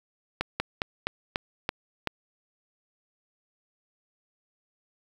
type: slowing click train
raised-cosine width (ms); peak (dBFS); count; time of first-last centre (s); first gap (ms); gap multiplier
0.3; -10; 7; 0.41-2.073; 190; 1.15
effects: 7-bit